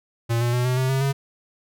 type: tone with pitch steps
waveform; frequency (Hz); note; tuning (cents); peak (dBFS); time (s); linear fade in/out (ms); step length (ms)
square; 116.54 / 119.82 / 123.18 / 126.65 / 130.21 / 133.87 / 137.63; A#2 / A#2 / B2 / B2 / C3 / C3 / C#3; 0 / +48 / -4 / +44 / -8 / +40 / -12; -20; 0.29-1.13; 20; 120
effects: none